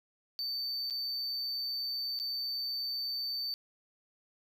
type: tone with dropouts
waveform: triangle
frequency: 4564 Hz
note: C#8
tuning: 50 cents sharp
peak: -32 dBFS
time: 0.39-3.54 s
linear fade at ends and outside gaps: 0 ms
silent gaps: 0.9-0.907 / 2.19-2.199 s
effects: none